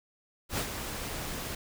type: noise with ADSR envelope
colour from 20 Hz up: pink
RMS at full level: -30 dBFS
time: 0.49-1.55 s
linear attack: 89 ms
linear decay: 84 ms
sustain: -7 dB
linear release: 4 ms
effects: none